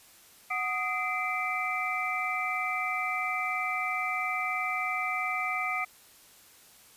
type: tone cluster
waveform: sine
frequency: 739 / 1244 / 2060 / 2337 Hz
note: F#5 / D#6 / C7 / D7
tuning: -2 / -1 / -28 / -9 cents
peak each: -35 / -33 / -34 / -33 dBFS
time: 0.5-5.85 s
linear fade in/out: 10 ms
effects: white hiss -56 dBFS RMS until 6.96 s + resampled to 32000 Hz